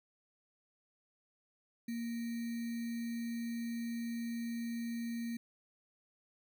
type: tone with sample-and-hold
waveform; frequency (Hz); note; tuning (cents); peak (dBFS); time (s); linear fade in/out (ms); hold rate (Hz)
sine; 233.1; A#3; 0; -36; 1.88-5.37; 5; 2100
effects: none